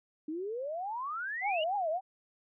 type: exponential sweep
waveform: sine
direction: up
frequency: 297.9 to 2960 Hz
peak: -34 dBFS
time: 0.28-1.64 s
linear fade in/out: 5 ms
type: tone with vibrato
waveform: sine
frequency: 716 Hz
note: F5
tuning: 43 cents sharp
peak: -29 dBFS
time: 1.41-2.01 s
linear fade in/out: 50 ms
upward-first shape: triangle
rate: 3.6 Hz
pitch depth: 280 cents each way
effects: none